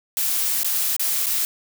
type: noise with dropouts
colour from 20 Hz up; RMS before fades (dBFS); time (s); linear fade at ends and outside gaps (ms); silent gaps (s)
blue; -22; 0.17-1.45; 1; 0.633-0.645 / 0.965-0.995 / 1.26-1.266
effects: none